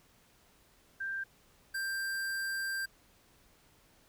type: tone pair in turn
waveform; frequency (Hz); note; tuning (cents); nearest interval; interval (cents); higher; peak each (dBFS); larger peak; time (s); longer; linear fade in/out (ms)
sine / square; 1580 / 1580; G6 / G6; +13 / +13; unison; 0; neither; -34 / -34; neither; 1-1.24 / 1.74-2.86; second; 10
effects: pink hiss -65 dBFS RMS until 4.08 s